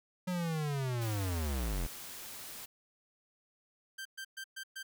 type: linear sweep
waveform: square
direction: down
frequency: 184.4 to 37.84 Hz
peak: -33 dBFS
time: 0.27-1.87 s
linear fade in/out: 10 ms
type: noise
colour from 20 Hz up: white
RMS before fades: -46 dBFS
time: 1.01-2.66 s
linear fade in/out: 10 ms
type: tone bursts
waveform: sawtooth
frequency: 1568 Hz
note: G6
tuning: in tune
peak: -37 dBFS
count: 5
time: 3.98-4.83 s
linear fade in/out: 10 ms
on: 74 ms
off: 120 ms
effects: none